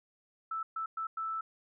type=tone bursts at uneven times; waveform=sine; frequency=1318.5 Hz; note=E6; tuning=in tune; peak=-33 dBFS; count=4; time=0.51-0.63 / 0.76-0.86 / 0.97-1.07 / 1.17-1.41 s; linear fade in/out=5 ms; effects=none